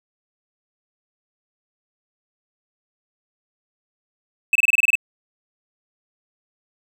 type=tone bursts; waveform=triangle; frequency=2606 Hz; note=E7; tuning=20 cents flat; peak=-11 dBFS; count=9; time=4.53-4.954 s; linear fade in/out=2 ms; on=24 ms; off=26 ms; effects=none